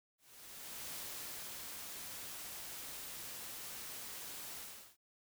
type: noise with ADSR envelope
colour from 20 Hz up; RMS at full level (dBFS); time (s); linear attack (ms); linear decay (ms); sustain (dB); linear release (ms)
white; -45; 0.18-4.97; 740; 690; -2; 390
effects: none